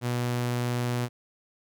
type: tone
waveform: sawtooth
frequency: 121.8 Hz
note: B2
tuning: 24 cents flat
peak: -22 dBFS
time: 0.01-1.09 s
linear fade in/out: 50 ms
effects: none